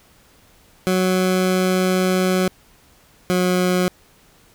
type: tone pair in turn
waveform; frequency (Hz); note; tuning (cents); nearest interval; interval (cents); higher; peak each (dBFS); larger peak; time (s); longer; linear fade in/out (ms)
20% pulse; 185 / 181.51; F#3 / F#3; 0 / -33; unison; 33; first; -11; neither; 0.87-2.48 / 3.3-3.88; first; 0
effects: pink hiss -53 dBFS RMS until 4.54 s